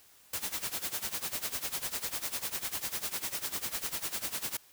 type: noise with tremolo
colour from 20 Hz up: white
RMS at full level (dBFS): -33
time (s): 0.33-4.57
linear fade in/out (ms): 5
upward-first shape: sine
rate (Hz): 10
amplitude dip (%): 85
effects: white hiss -60 dBFS RMS until 4.72 s